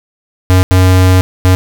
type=tone bursts at uneven times; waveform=square; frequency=92.5 Hz; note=F#2; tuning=in tune; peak=-5 dBFS; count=3; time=0.5-0.63 / 0.71-1.21 / 1.45-1.55 s; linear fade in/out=0 ms; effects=none